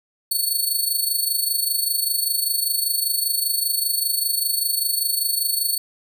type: tone with amplitude modulation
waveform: 5% pulse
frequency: 4432 Hz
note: C#8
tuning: 1 cent flat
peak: -10 dBFS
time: 0.31-5.78 s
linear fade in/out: 5 ms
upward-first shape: sine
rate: 25.1 Hz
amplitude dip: 65%
effects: none